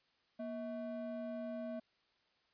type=ring-modulated tone; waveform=triangle; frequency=440 Hz; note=A4; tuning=in tune; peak=-35 dBFS; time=0.39-1.8 s; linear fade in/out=10 ms; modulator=202 Hz; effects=white hiss -75 dBFS RMS until 2.53 s + resampled to 11025 Hz